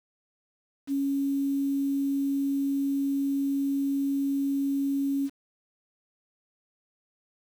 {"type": "tone with quantisation", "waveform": "sine", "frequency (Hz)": 277.2, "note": "C#4", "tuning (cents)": 0, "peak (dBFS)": -24, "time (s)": [0.87, 5.3], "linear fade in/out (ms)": 50, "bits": 8, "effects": []}